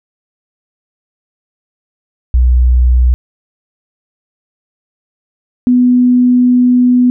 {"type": "tone pair in turn", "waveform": "sine", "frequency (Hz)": [61.8, 247.9], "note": ["B1", "B3"], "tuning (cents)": [2, 7], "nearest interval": "2 octaves", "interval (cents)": 2405, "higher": "second", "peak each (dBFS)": -5, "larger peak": "neither", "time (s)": [[2.34, 3.14], [5.67, 7.1]], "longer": "second", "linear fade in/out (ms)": 0, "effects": []}